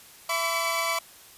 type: tone cluster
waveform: sawtooth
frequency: 665 / 1009 / 1143 / 2295 Hz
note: E5 / B5 / D6 / D7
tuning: +15 / +37 / -47 / -40 cents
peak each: -27 dBFS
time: 0.29-0.99 s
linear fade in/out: 5 ms
effects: white hiss -50 dBFS RMS until 1.37 s + resampled to 32000 Hz